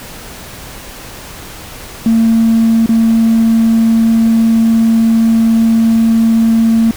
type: tone with dropouts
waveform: triangle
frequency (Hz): 226.3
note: A3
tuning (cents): +49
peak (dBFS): -3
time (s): 2.06-6.91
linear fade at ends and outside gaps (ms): 2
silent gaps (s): 2.861-2.891
effects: tanh soft clip ceiling -3 dBFS + pink hiss -30 dBFS RMS until 6.96 s

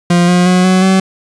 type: tone with pitch steps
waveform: 40% pulse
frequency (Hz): 174.61 / 178.28 / 182.02 / 185.85 / 189.75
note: F3 / F3 / F#3 / F#3 / F#3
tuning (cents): 0 / +36 / -28 / +8 / +44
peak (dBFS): -6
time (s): 0.1-1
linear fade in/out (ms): 5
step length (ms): 180
effects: resampled to 22050 Hz + 7-bit

